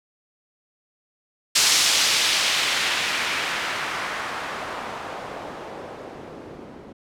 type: noise with low-pass filter sweep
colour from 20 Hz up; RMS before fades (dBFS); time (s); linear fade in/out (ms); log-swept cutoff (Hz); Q
blue; -25; 1.55-6.93; 10; 5700 to 320; 0.99
effects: none